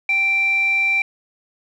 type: tone with band-pass filter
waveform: square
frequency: 784 Hz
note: G5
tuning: in tune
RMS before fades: -18 dBFS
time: 0.09-1.02 s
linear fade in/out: 2 ms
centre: 2300 Hz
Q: 9.4
effects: none